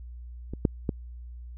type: clicks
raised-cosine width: 3 ms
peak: -22 / -8 / -13 dBFS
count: 3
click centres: 0.536 / 0.652 / 0.892 s
effects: added 60 Hz sine -39 dBFS peak until 1.57 s